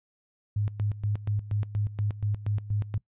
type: tone with tremolo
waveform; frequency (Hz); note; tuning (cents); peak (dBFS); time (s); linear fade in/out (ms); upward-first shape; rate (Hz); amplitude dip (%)
sine; 103.83; G#2; 0; -24; 0.56-2.98; 5; square; 4.2; 80
effects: noise-tail reverb RT60 0.1 s tail -21 dB re dry + resampled to 8000 Hz